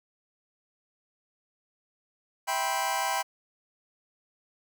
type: chord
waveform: sawtooth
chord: C major seventh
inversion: first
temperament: just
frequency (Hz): 654.1 / 784.9 / 981.1 / 1046.5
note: E5 / G5 / B5 / C6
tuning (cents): -14 / +2 / -12 / 0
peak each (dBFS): -32 / -26 / -27 / -31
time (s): 2.47-3.23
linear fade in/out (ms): 20
effects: none